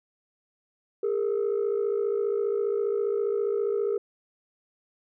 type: tone pair together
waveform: sine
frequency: 406.4 / 461.3 Hz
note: G#4 / A#4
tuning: -38 / -18 cents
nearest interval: major second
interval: 220 cents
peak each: -24 / -26 dBFS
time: 1.03-3.98 s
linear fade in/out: 5 ms
effects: tanh soft clip ceiling -20 dBFS